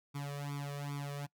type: tone with flanger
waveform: sawtooth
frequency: 142.9 Hz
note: D3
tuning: 47 cents flat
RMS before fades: -40 dBFS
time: 0.14-1.27 s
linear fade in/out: 20 ms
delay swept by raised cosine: 0.86 to 1.74 ms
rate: 2.5 Hz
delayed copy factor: +1
effects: noise-tail reverb RT60 0.1 s tail -22 dB re dry

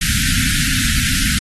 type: band-stop noise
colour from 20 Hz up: pink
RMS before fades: -17 dBFS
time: 0.01-1.39 s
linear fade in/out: 5 ms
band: 270 to 1400 Hz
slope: 96 dB/octave
effects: AAC 32 kbps

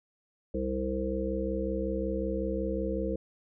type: harmonic tone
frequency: 65.41 Hz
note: C2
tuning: in tune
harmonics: 1 / 3 / 5 / 7 / 8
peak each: -35 / -35 / -35 / -35 / -35 dBFS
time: 0.54-3.16 s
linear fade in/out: 5 ms
effects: none

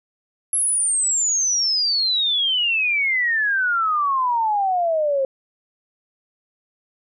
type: exponential sweep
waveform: sine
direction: down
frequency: 11175 to 527 Hz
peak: -17 dBFS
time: 0.53-5.25 s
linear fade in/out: 2 ms
effects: none

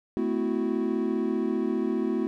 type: chord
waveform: triangle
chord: F# half-diminished seventh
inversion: first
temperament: equal with one note detuned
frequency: 220 / 255.1 / 329.6 / 370 Hz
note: A3 / C4 / E4 / F#4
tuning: 0 / -44 / 0 / 0 cents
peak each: -28 dBFS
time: 0.17-2.27 s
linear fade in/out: 0 ms
effects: none

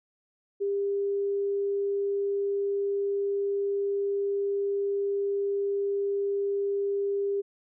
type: tone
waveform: sine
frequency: 400 Hz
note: G4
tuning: 35 cents sharp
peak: -25 dBFS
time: 0.6-7.42 s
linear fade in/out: 20 ms
effects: none

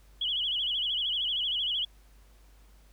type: tone with vibrato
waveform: sine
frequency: 3134 Hz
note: G7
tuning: 1 cent flat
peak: -27 dBFS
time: 0.21-1.85 s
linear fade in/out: 5 ms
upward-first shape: sine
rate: 13 Hz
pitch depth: 140 cents each way
effects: added 50 Hz sine -54 dBFS peak until 2.92 s + pink hiss -64 dBFS RMS until 2.92 s

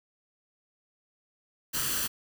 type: noise with comb filter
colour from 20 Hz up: white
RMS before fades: -30 dBFS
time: 1.73-2.08 s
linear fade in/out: 20 ms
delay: 0.67 ms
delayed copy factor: +0.6
effects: none

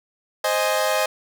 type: chord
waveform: sawtooth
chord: Ab major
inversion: first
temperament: equal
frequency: 523.3 / 622.3 / 830.6 Hz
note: C5 / Eb5 / Ab5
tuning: 0 / 0 / 0 cents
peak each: -20 / -18 / -22 dBFS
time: 0.44-1.06 s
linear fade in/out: 5 ms
effects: none

